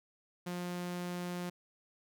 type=tone; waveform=sawtooth; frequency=177.2 Hz; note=F3; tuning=25 cents sharp; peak=-33 dBFS; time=0.46-1.5 s; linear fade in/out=10 ms; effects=none